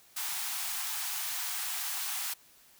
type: high-pass noise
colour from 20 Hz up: white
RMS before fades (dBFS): -35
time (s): 0.16-2.34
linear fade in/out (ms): 10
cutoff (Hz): 710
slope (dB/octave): 96
effects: white hiss -60 dBFS RMS until 2.79 s